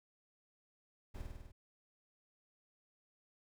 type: noise with echo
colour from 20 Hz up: brown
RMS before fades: -45 dBFS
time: 1.14-1.22 s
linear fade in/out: 10 ms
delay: 50 ms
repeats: 6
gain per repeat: -2 dB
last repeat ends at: 1.52 s
effects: none